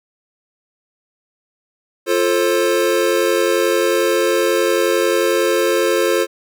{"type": "chord", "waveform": "square", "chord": "F major", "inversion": "none", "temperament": "equal with one note detuned", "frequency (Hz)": [349.2, 440, 531.5], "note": ["F4", "A4", "C5"], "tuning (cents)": [0, 0, 27], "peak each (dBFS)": -19, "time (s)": [2.06, 6.27], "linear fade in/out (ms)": 50, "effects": []}